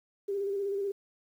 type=tone with vibrato; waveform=sine; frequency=398 Hz; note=G4; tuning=26 cents sharp; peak=-29 dBFS; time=0.28-0.92 s; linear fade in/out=10 ms; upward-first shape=square; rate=16 Hz; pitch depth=28 cents each way; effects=10-bit